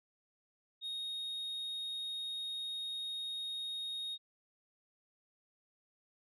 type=tone; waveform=sine; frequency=3729 Hz; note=A#7; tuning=in tune; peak=-35 dBFS; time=0.81-4.18 s; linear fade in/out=50 ms; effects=tanh soft clip ceiling -37 dBFS